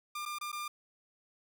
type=tone with dropouts; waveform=sawtooth; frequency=1198 Hz; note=D6; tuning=34 cents sharp; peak=-33 dBFS; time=0.15-0.68 s; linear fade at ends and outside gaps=5 ms; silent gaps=0.254-0.259 / 0.386-0.411 / 0.518-0.527 s; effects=none